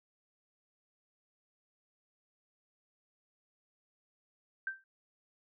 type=tone with exponential decay; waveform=sine; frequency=1563 Hz; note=G6; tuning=6 cents flat; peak=-30 dBFS; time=4.67-4.84 s; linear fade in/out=2 ms; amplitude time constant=35 ms; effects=none